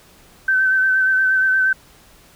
sine tone with vibrato, 1537 Hz, G6, 35 cents flat, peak -13 dBFS, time 0.48-1.73 s, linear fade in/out 5 ms, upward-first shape sine, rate 8.5 Hz, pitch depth 24 cents each way, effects pink hiss -49 dBFS RMS until 2.35 s

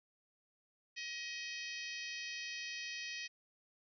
harmonic tone with a mistuned harmonic, 632 Hz, D#5, 27 cents sharp, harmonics 3 / 4 / 5 / 6 / 7 / 8 / 9, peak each -47 / -46 / -50 / -55 / -51 / -51 / -53 dBFS, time 0.96-3.28 s, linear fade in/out 20 ms, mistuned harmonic 9, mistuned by +36 cents, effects none

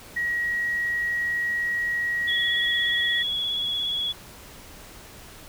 sine tone, 1904 Hz, A#6, 36 cents sharp, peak -23 dBFS, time 0.16-3.23 s, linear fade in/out 10 ms
sine tone with vibrato, 3371 Hz, G#7, 25 cents sharp, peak -24 dBFS, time 2.27-4.13 s, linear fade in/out 20 ms, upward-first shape triangle, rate 17 Hz, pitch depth 33 cents each way
effects pink hiss -45 dBFS RMS until 5.48 s

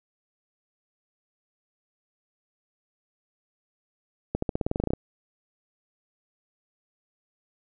accelerating click train, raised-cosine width 2 ms, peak -12 dBFS, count 13, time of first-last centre 4.35-4.935 s, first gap 74 ms, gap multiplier 0.92, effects none

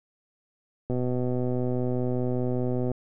click train, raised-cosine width 2 ms, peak -16 dBFS, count 253, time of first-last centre 0.9-2.916 s, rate 125 Hz, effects none

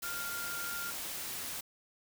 sine tone in noise, 1400 Hz, F6, 4 cents sharp, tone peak -39 dBFS, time 0.03-0.91 s, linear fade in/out 10 ms, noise white, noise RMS -40 dBFS, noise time 0.02-1.61 s, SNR -2 dB, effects none

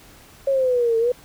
sine exponential two-way sweep, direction down then up, 554.4 to 448.6 to 502 Hz, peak -16 dBFS, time 0.47-1.12 s, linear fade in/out 5 ms, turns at 0.98 s, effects pink hiss -48 dBFS RMS until 1.24 s

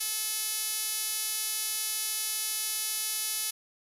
5% pulse tone with band-pass filter, 432.6 Hz, A4, 29 cents flat, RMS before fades -32 dBFS, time 0-3.51 s, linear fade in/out 10 ms, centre 9700 Hz, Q 4.2, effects none

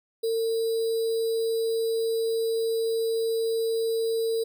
sine tone with sample-and-hold, 453.4 Hz, A#4, 48 cents flat, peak -23 dBFS, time 0.23-4.44 s, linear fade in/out 10 ms, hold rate 4410 Hz, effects none

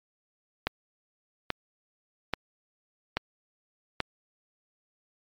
click train, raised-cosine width 0.3 ms, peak -10 dBFS, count 5, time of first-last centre 0.67-4.003 s, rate 1.2 Hz, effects MP3 96 kbps

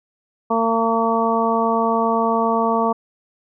harmonic tone, 227.5 Hz, A#3, 42 cents flat, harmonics 1 / 2 / 3 / 4 / 5, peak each -22 / -22 / -22 / -22 / -22 dBFS, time 0.5-2.93 s, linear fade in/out 10 ms, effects none

